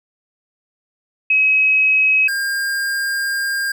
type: tone pair in turn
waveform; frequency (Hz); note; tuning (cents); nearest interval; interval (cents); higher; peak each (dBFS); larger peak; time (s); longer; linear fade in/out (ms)
sine / square; 2550 / 1606.4; D#7 / G6; +42 / +42; minor sixth; 800; first; -11 / -19; first; 1.3-2.28 / 2.28-3.72; second; 5
effects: none